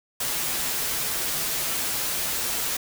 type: noise with comb filter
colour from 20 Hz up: white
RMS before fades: -27 dBFS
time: 0.2-2.77 s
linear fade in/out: 5 ms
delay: 10 ms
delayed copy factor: -0.55
effects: none